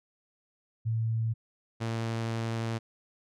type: tone pair in turn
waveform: sine / sawtooth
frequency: 112.7 / 113.94 Hz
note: A2 / A#2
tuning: +42 / -39 cents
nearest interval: unison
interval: 19 cents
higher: second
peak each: -26 dBFS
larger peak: neither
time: 0.85-1.34 / 1.8-2.79 s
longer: second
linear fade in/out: 20 ms
effects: low-pass 7000 Hz 12 dB/octave